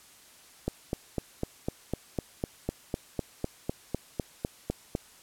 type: click train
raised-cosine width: 2 ms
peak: -15 dBFS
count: 18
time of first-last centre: 0.68-4.951 s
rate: 3.98 Hz
effects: white hiss -55 dBFS RMS until 5.22 s + low-pass 12000 Hz 12 dB/octave